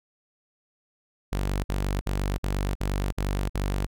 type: tone bursts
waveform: sawtooth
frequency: 48.48 Hz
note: G1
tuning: 18 cents flat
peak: -21 dBFS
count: 7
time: 1.32-3.866 s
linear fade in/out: 10 ms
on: 320 ms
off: 51 ms
effects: none